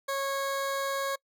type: tone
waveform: 20% pulse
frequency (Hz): 549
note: C#5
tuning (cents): -17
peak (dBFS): -24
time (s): 0.08-1.16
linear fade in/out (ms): 10
effects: noise-tail reverb RT60 0.1 s tail -25 dB re dry